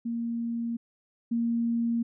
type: tone pair in turn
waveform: sine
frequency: 233.1 / 233.1 Hz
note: A#3 / A#3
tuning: 0 / 0 cents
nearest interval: unison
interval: 0 cents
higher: neither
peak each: -28 / -24 dBFS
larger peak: second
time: 0.05-0.77 / 1.31-2.03 s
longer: neither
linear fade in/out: 10 ms
effects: none